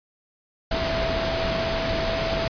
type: tone in noise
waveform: sine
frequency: 658 Hz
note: E5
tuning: 3 cents flat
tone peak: -26 dBFS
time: 0.71-2.48 s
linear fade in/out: 5 ms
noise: pink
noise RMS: -26 dBFS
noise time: 0.71-2.48 s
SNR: -3 dB
effects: resampled to 11025 Hz